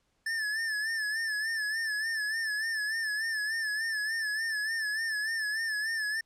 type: tone with vibrato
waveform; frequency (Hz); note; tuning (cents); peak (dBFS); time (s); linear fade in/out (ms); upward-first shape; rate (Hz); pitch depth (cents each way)
square; 1753; A6; -7; -30; 0.26-6.21; 5; sine; 3.4; 71
effects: pink hiss -74 dBFS RMS until 6.25 s + low-pass 9000 Hz 12 dB/octave